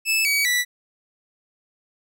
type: tone with pitch steps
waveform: sawtooth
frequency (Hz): 2621 / 2269 / 1963.5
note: E7 / C#7 / B6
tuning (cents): -11 / +40 / -11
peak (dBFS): -15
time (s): 0.05-0.65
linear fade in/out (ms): 50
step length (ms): 200
effects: none